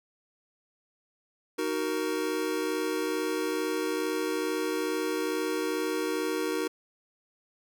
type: chord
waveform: square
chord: D# minor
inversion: none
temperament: just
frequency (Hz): 311.1 / 373.4 / 466.7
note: D#4 / F#4 / A#4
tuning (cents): 0 / +16 / +2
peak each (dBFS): -33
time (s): 1.58-6.68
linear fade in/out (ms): 10
effects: none

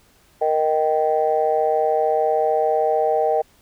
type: chord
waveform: sine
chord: Eb major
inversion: second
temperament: just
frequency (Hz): 466.7 / 622.3 / 777.8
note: Bb4 / Eb5 / G5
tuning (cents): +2 / 0 / -14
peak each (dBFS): -20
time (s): 0.41-3.42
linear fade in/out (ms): 10
effects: tanh soft clip ceiling -7 dBFS + pink hiss -56 dBFS RMS until 3.61 s

